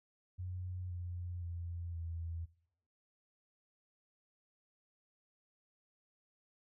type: tone with pitch steps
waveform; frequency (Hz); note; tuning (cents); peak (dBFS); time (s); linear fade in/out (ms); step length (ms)
sine; 90.9 / 88.31 / 85.8 / 83.36; F#2 / F2 / F2 / E2; -30 / +20 / -30 / +20; -39; 0.38-2.46; 20; 520
effects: noise-tail reverb RT60 0.7 s tail -20 dB re dry